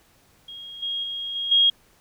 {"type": "tone with level steps", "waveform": "sine", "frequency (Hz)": 3268, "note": "G#7", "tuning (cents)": -29, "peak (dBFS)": [-36, -25, -28, -25, -14], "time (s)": [0.48, 1.7], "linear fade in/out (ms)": 5, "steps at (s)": [0.82, 1.03, 1.35, 1.51], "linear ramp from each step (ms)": 10, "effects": ["pink hiss -59 dBFS RMS until 2 s"]}